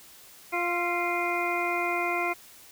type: harmonic tone with a mistuned harmonic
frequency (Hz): 349.2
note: F4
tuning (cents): 0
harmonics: 1 / 2 / 3 / 4 / 6 / 7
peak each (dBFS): -32 / -31 / -33 / -36 / -31 / -34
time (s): 0.52-2.34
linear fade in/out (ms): 20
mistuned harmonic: 4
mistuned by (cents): -24
effects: white hiss -51 dBFS RMS until 2.71 s